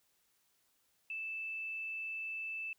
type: tone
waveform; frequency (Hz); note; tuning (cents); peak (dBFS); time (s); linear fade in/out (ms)
sine; 2637; E7; 0; -38; 1.1-2.73; 2
effects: white hiss -75 dBFS RMS until 2.78 s